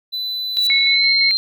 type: tone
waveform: triangle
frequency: 3998 Hz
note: B7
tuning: 20 cents sharp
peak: -20 dBFS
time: 0.12-0.61 s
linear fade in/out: 20 ms
type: noise with exponential growth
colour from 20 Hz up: violet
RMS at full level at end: -24 dBFS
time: 0.48-0.67 s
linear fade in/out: 2 ms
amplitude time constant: 40 ms
type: tone with pitch glide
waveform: sine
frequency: 3951 to 4159 Hz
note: B7 to C8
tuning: 0 to -11 cents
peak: -14 dBFS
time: 0.57-1.37 s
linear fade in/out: 0 ms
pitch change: +89 cents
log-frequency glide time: 0.84-1.1 s
type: tone with tremolo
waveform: sine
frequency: 2193 Hz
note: C#7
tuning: 19 cents flat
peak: -15 dBFS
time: 0.7-1.31 s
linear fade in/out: 0 ms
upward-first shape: square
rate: 5.9 Hz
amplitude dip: 25%
effects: none